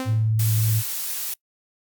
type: tone with exponential decay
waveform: sawtooth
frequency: 260 Hz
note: C4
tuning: 11 cents flat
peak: -20 dBFS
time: 0-0.35 s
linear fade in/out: 1 ms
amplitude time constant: 74 ms
type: tone with vibrato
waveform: sine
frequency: 110 Hz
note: A2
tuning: in tune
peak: -18 dBFS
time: 0.05-0.83 s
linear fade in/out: 50 ms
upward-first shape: triangle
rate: 19 Hz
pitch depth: 27 cents each way
type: noise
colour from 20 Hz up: blue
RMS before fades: -28 dBFS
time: 0.39-1.34 s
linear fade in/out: 5 ms
effects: noise-tail reverb RT60 0.1 s tail -25 dB re dry + Opus 48 kbps